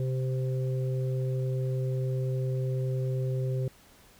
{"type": "harmonic tone", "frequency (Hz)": 130, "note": "C3", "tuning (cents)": -11, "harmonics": [1, 3, 4], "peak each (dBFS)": [-27, -37, -39], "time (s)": [0, 3.68], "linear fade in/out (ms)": 2, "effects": ["pink hiss -57 dBFS RMS until 4.19 s"]}